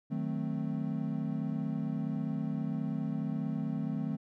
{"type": "chord", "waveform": "triangle", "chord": "D# diminished seventh", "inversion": "none", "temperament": "equal", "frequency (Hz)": [155.56, 185, 220, 261.6], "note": ["D#3", "F#3", "A3", "C4"], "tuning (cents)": [0, 0, 0, 0], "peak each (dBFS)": [-34, -37, -34, -36], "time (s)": [0.1, 4.17], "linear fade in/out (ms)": 20, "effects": []}